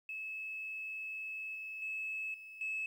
sine tone with level steps, 2596 Hz, E7, 27 cents flat, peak -39 / -41 / -36 / -48 / -34 dBFS, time 0.09-2.86 s, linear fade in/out 2 ms, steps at 1.55 / 1.82 / 2.34 / 2.61 s, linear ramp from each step 2 ms, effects tanh soft clip ceiling -31 dBFS + 11-bit

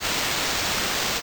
white noise with sample-and-hold, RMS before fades -25 dBFS, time 0-1.22 s, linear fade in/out 50 ms, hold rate 11025 Hz, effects none

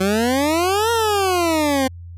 20% pulse exponential two-way sweep, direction up then down, 185 to 472.1 to 258 Hz, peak -11 dBFS, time 0-1.88 s, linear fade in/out 10 ms, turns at 0.91 s, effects added 86 Hz sine -33 dBFS peak until 2.17 s + resampled to 32000 Hz

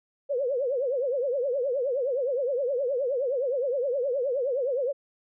sine tone with vibrato, 523.3 Hz, C5, in tune, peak -24 dBFS, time 0.29-4.93 s, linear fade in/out 20 ms, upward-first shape triangle, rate 9.6 Hz, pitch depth 210 cents each way, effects none

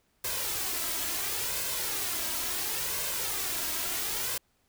white noise with flanger, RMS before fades -32 dBFS, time 0.24-4.38 s, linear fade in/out 5 ms, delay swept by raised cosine 1.9 to 3.1 ms, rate 0.72 Hz, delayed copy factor +0.55, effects pink hiss -71 dBFS RMS until 4.68 s

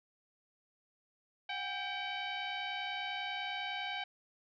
sine tone with frequency modulation, 736 Hz, F#5, 9 cents flat, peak -36 dBFS, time 1.49-4.04 s, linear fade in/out 5 ms, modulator 771 Hz, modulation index 3.8, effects none

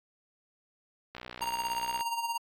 click train, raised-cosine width 0.3 ms, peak -25 dBFS, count 54, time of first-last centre 1.15-2.009 s, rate 61.7 Hz
square tone with tremolo, 931 Hz, A#5, 2 cents flat, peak -29 dBFS, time 1.41-2.38 s, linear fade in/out 10 ms, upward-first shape sine, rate 17 Hz, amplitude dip 60%
effects AAC 64 kbps

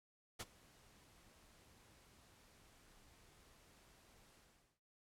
pink noise with ADSR envelope, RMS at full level -43 dBFS, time 0.39-4.8 s, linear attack 16 ms, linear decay 36 ms, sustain -24 dB, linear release 430 ms, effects noise-tail reverb RT60 0.3 s tail -19 dB re dry + low-pass 12000 Hz 12 dB/octave

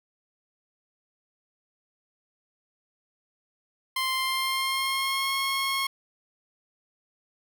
15% pulse tone with pitch glide, 1046.5 to 1085.3 Hz, C6 to C#6, 0 to -37 cents, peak -19 dBFS, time 3.96-5.87 s, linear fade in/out 5 ms, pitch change +63 cents, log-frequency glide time 4.13-5.33 s, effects none

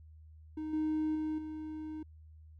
triangle tone with level steps, 310 Hz, D#4, 6 cents flat, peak -34 / -27 / -30 / -37 dBFS, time 0.57-2.03 s, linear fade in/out 5 ms, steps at 0.73 / 1.15 / 1.38 s, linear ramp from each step 5 ms, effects tanh soft clip ceiling -24 dBFS + added 78 Hz sine -52 dBFS peak until 2.59 s

